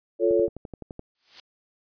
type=chord; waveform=sine; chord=F augmented; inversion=none; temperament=equal with one note detuned; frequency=349.2 / 440 / 559.8 Hz; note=F4 / A4 / C#5; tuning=0 / 0 / +17 cents; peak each=-22 / -22 / -23 dBFS; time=0.19-0.49 s; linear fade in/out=50 ms
type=click train; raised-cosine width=2 ms; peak=-24 dBFS; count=9; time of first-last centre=0.31-0.994 s; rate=11.7 Hz
type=noise with exponential growth; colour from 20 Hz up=blue; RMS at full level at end=-33 dBFS; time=1.15-1.4 s; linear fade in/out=1 ms; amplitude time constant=54 ms
effects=resampled to 11025 Hz